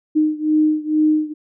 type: beating tone pair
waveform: sine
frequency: 306.9 / 309.1 Hz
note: D#4 / D#4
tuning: -24 / -11 cents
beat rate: 2.2 Hz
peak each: -16 / -18 dBFS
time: 0.15-1.34 s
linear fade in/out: 20 ms
effects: none